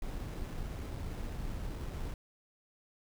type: noise with sample-and-hold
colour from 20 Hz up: brown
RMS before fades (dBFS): -39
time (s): 0.02-2.14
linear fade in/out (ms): 2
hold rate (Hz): 4410
effects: none